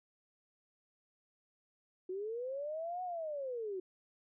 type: linear two-way sweep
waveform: sine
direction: up then down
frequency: 360 to 740 to 360 Hz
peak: -37 dBFS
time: 2.09-3.8 s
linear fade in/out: 5 ms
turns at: 3.03 s
effects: none